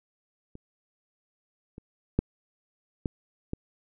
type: clicks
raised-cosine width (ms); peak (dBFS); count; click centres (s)
3; -30 / -29 / -9 / -15 / -18; 5; 0.554 / 1.781 / 2.19 / 3.058 / 3.534
effects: none